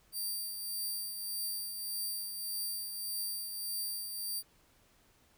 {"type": "tone with tremolo", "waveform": "5% pulse", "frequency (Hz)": 4699, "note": "D8", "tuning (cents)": 0, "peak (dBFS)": -27, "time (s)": [0.12, 4.43], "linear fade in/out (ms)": 50, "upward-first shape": "triangle", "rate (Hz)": 1.7, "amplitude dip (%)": 50, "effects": ["pink hiss -67 dBFS RMS until 5.37 s"]}